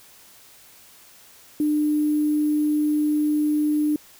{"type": "tone with sample-and-hold", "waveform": "sine", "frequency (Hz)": 300, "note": "D4", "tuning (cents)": 37, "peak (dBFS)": -18, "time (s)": [1.6, 3.96], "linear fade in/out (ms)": 2, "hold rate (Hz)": 11025, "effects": ["white hiss -50 dBFS RMS until 4.19 s"]}